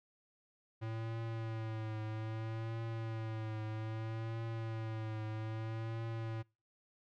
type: tone with vibrato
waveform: square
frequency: 111.3 Hz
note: A2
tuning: 20 cents sharp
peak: -39 dBFS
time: 0.81-6.43 s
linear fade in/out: 20 ms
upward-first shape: triangle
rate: 0.62 Hz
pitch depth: 47 cents each way
effects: noise-tail reverb RT60 0.3 s tail -26 dB re dry + low-pass 3000 Hz 12 dB/octave